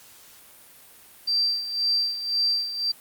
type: tone with tremolo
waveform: sine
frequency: 4695 Hz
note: D8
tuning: 1 cent flat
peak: -19 dBFS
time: 1.27-2.92 s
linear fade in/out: 10 ms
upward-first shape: sine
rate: 1.9 Hz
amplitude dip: 70%
effects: white hiss -50 dBFS RMS until 3 s + Opus 48 kbps